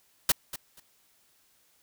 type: noise with echo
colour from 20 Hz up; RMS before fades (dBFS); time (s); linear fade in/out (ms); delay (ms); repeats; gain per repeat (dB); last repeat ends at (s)
white; -21; 0.29-0.32; 5; 240; 2; -15; 0.8
effects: white hiss -66 dBFS RMS until 1.82 s